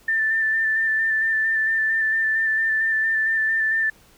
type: tone with vibrato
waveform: sine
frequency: 1776 Hz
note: A6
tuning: 16 cents sharp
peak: -18 dBFS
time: 0.08-3.9 s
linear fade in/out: 5 ms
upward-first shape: square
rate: 4.4 Hz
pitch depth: 16 cents each way
effects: pink hiss -54 dBFS RMS until 4.17 s